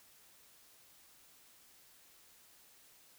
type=silence; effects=white hiss -63 dBFS RMS until 3.18 s